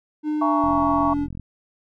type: tone with pitch glide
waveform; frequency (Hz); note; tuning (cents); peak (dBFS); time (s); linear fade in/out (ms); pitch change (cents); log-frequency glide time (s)
triangle; 303.1 to 288.4; D#4 to D4; -45 to -31; -19; 0.23-1.28; 50; -86; 0.39-0.79
type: chord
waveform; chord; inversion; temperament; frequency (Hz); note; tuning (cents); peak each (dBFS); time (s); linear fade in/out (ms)
sine; A# half-diminished seventh; second; just; 671.3 / 839.1 / 932.3 / 1118.8; E5 / G#5 / A#5 / C#6; +31 / +18 / 0 / +16; -25 / -28 / -25 / -22; 0.41-1.14; 10
type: click train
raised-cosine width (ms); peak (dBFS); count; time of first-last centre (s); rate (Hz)
5; -22; 34; 0.64-1.397; 43.6
effects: none